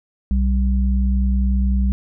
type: tone pair together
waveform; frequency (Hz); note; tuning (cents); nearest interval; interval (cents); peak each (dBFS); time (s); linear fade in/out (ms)
sine; 61.9 / 196; B1 / G3; +5 / 0; octave + minor sixth; 1995; -15 / -22; 0.31-1.92; 0
effects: none